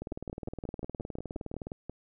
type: two click trains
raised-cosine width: 2 ms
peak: -24 / -24 dBFS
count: 33 / 11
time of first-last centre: 0.02-1.669 / 0.12-1.896 s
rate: 19.4 / 5.63 Hz
effects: none

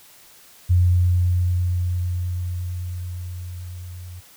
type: tone with level ramp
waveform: sine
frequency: 89.1 Hz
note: F2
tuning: 35 cents sharp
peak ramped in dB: -12 to -34 dBFS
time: 0.69-4.21 s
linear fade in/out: 20 ms
effects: white hiss -49 dBFS RMS until 4.36 s

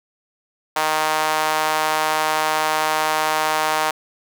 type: tone with high-pass filter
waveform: sawtooth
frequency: 155.56 Hz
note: D#3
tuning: in tune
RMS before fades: -20 dBFS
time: 0.76-3.91 s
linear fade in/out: 5 ms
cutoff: 850 Hz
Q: 1.9
effects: none

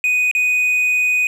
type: tone with dropouts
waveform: triangle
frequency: 2489 Hz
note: D#7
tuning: in tune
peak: -12 dBFS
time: 0.04-1.27 s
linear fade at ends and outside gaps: 1 ms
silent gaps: 0.313-0.35 s
effects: 9-bit

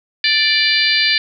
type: harmonic tone with a mistuned harmonic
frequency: 587.3 Hz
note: D5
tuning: in tune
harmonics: 3 / 4 / 5 / 6 / 7 / 8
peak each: -19 / -18 / -22 / -21 / -19 / -18 dBFS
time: 0.24-1.18 s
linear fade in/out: 2 ms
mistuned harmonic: 6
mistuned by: +24 cents
effects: none

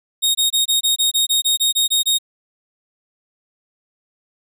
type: tone bursts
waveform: sawtooth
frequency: 3729 Hz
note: A#7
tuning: in tune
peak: -11 dBFS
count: 13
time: 0.22-2.186 s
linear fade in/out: 20 ms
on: 130 ms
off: 23 ms
effects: none

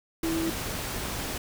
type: tone in noise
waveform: sine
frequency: 327.3 Hz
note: E4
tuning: 12 cents flat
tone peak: -26 dBFS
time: 0.23-0.5 s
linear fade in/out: 5 ms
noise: pink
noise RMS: -33 dBFS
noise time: 0.23-1.38 s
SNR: +4 dB
effects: none

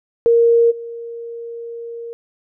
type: tone with level steps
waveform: sine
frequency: 466.2 Hz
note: A#4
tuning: in tune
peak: -9 / -27 dBFS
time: 0.26-2.13 s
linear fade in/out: 0 ms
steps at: 0.7 s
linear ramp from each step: 20 ms
effects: none

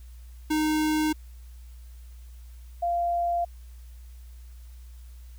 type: tone pair in turn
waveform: square / sine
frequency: 308.5 / 692.6 Hz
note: D#4 / F5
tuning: -15 / -15 cents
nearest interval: octave + major second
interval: 1400 cents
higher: second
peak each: -23 dBFS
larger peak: neither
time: 0.5-1.13 / 2.82-3.45 s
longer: neither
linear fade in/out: 10 ms
effects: added 60 Hz sine -42 dBFS peak until 5.38 s + white hiss -61 dBFS RMS until 5.38 s

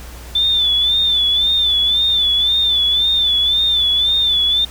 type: tone with vibrato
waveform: sine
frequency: 3520 Hz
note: A7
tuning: in tune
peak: -12 dBFS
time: 0.35-4.65 s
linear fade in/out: 5 ms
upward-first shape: sine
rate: 1.9 Hz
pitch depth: 69 cents each way
effects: added 60 Hz sine -32 dBFS peak until 4.7 s + pink hiss -38 dBFS RMS until 4.7 s

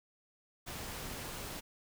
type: noise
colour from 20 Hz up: pink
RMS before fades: -43 dBFS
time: 0.66-1.61 s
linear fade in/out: 20 ms
effects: none

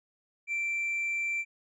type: tone with tanh clipping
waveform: sine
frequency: 2347 Hz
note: D7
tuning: 2 cents flat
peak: -29 dBFS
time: 0.47-1.45 s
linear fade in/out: 50 ms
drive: 1 dB
effects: none

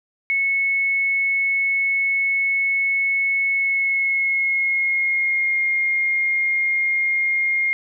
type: tone with pitch glide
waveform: sine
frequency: 2200 to 2130 Hz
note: C#7 to C7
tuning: -14 to +30 cents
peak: -17 dBFS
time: 0.3-7.73 s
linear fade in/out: 0 ms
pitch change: -56 cents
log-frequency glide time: 3.51-5.59 s
effects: none

